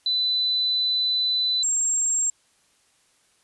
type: tone pair in turn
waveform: sine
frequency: 4000 / 7508 Hz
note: B7 / A#8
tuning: +21 / +11 cents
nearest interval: major seventh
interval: 1090 cents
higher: second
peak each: -20 / -20 dBFS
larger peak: neither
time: 0.06-1.63 / 1.63-2.3 s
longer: first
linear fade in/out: 2 ms
effects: white hiss -63 dBFS RMS until 3.43 s + resampled to 24000 Hz